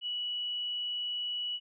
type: tone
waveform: sine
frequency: 2940 Hz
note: F#7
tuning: 12 cents flat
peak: -32 dBFS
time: 0.01-1.6 s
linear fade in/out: 50 ms
effects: none